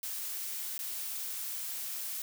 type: noise with dropouts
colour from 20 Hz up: blue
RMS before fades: -38 dBFS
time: 0.03-2.22 s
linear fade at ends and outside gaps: 2 ms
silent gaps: 0.779-0.79 s
effects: none